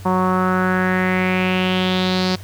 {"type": "tone with low-pass filter sweep", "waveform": "sawtooth", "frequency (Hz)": 184.7, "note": "F#3", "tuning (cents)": -3, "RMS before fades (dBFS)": -18, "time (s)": [0.05, 2.36], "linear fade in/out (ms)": 10, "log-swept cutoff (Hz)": [1000, 4700], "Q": 4.3, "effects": ["added 96 Hz sine -33 dBFS peak until 2.43 s", "pink hiss -43 dBFS RMS until 2.43 s"]}